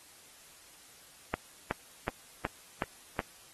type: click train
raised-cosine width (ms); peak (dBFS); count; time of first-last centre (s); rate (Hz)
0.5; -15; 6; 1.34-3.192; 2.7
effects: white hiss -56 dBFS RMS until 3.53 s + AAC 32 kbps